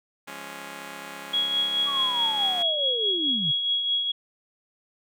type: chord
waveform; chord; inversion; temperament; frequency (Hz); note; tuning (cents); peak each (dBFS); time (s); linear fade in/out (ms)
5% pulse; Db major; first; just; 173.24 / 207.9 / 277.2; F3 / Ab3 / Db4; -14 / +2 / 0; -33 / -32 / -29; 0.27-2.63; 10
type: tone with tremolo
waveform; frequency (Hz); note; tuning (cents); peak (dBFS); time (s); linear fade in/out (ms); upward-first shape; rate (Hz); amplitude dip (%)
sine; 3322; G#7; 0; -20; 1.33-4.12; 10; triangle; 4.7; 50
type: linear sweep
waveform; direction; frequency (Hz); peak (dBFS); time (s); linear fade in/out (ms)
sine; down; 1153 to 130.81; -29; 1.86-3.52; 20
effects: none